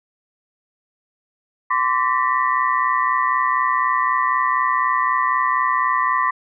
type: tone cluster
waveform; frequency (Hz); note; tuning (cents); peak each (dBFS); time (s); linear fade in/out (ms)
sine; 1032 / 1156 / 1805 / 1950; C6 / D6 / A6 / B6; -24 / -28 / +44 / -23; -19 / -20 / -27 / -25; 1.7-6.31; 10
effects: none